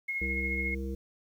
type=tone with tremolo; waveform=sine; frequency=2160 Hz; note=C#7; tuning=45 cents flat; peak=-29 dBFS; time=0.08-0.75 s; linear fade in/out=10 ms; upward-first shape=sine; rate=14 Hz; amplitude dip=35%
type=harmonic tone; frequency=66.4 Hz; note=C2; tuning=26 cents sharp; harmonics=1 / 3 / 5 / 7; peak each=-34 / -39 / -41 / -42 dBFS; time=0.21-0.95 s; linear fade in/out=5 ms
effects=10-bit